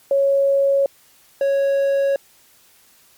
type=tone pair in turn; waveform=sine / triangle; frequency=553 / 553 Hz; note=C#5 / C#5; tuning=-4 / -4 cents; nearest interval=unison; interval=0 cents; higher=neither; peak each=-13 dBFS; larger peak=neither; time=0.11-0.86 / 1.41-2.16 s; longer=neither; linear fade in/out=2 ms; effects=white hiss -53 dBFS RMS until 3.17 s + MP3 96 kbps